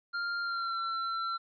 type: tone with pitch glide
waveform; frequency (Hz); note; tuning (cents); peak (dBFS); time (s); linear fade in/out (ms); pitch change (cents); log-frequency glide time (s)
square; 1396.9 to 1350.9; F6 to E6; 0 to +42; -32; 0.13-1.38; 20; -58; 0.41-0.78
effects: resampled to 11025 Hz + 12-bit